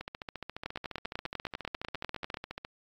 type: two click trains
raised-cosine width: 0.3 ms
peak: -22 / -18 dBFS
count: 39 / 18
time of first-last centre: 0.01-2.649 / 0.66-2.343 s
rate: 14.4 / 10.1 Hz
effects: AAC 48 kbps